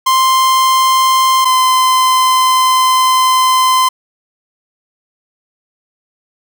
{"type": "tone pair in turn", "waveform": "45% pulse", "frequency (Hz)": [1046.5, 1031.5], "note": ["C6", "C6"], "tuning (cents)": [0, -25], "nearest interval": "unison", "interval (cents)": 25, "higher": "first", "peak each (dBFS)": -8, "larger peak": "neither", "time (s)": [[0.06, 1.45], [1.45, 3.89]], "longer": "second", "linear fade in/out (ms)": 10, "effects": []}